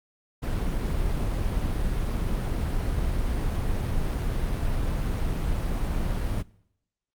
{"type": "noise", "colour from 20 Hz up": "brown", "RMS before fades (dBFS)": -26, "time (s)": [0.42, 6.43], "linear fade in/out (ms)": 20, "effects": ["noise-tail reverb RT60 0.8 s tail -23 dB re dry", "Opus 48 kbps"]}